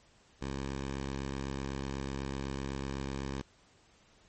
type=tone; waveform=10% pulse; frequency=68 Hz; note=C#2; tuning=33 cents flat; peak=-27 dBFS; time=0.41-3.42 s; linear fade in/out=10 ms; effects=pink hiss -64 dBFS RMS until 4.28 s + MP3 32 kbps